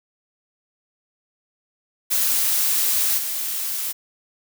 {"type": "noise with level steps", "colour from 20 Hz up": "blue", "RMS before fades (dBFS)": [-20, -26], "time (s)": [2.1, 3.93], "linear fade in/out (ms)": 20, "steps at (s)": 3.17, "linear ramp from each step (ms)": 20, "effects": []}